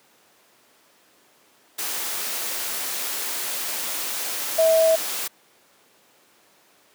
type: tone in noise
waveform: sine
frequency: 648 Hz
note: E5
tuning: 30 cents flat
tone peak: -14 dBFS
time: 4.58-4.96 s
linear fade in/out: 10 ms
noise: white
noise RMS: -28 dBFS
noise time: 1.78-5.28 s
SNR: +11 dB
effects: pink hiss -57 dBFS RMS until 6.94 s + high-pass 300 Hz 12 dB/octave